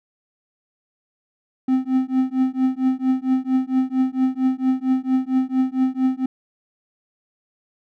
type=tone with tremolo; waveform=triangle; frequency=260 Hz; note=C4; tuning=11 cents flat; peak=-11 dBFS; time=1.68-6.26 s; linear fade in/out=5 ms; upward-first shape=triangle; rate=4.4 Hz; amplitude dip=100%; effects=none